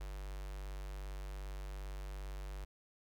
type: tone with notch filter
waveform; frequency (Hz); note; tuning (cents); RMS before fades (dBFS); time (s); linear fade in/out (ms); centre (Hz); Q
square; 48.73; G1; -10; -44; 0-2.65; 10; 200; 0.7
effects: none